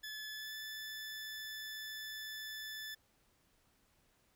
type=tone with pitch glide; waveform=20% pulse; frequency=1724 to 1746 Hz; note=A6 to A6; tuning=-36 to -14 cents; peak=-38 dBFS; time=0.03-2.95 s; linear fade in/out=10 ms; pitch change=+22 cents; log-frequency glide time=0.33-0.55 s; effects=pink hiss -73 dBFS RMS until 4.35 s